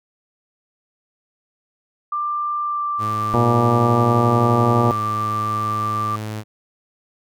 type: tone with pitch glide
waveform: sine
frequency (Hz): 1186 to 1177.1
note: D6 to D6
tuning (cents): +17 to +4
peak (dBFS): -20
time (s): 2.12-6.16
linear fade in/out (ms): 5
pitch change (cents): -13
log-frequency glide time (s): 2.61-2.83
type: tone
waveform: sawtooth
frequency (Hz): 107.6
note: A2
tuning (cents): -38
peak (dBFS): -22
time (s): 2.98-6.44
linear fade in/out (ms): 50
type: harmonic tone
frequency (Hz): 119.2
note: A#2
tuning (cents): +39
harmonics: 1 / 2 / 3 / 4 / 5 / 6 / 7 / 8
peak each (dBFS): -18 / -21 / -23 / -24 / -25 / -26 / -26 / -27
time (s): 3.34-4.91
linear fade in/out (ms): 0
effects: none